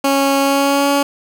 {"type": "tone with pitch glide", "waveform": "15% pulse", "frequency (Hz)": [275.6, 282], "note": ["C#4", "C#4"], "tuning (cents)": [-10, 30], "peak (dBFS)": -6, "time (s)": [0.04, 1.03], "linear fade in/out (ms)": 5, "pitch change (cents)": 40, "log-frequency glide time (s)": [0.4, 0.91], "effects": []}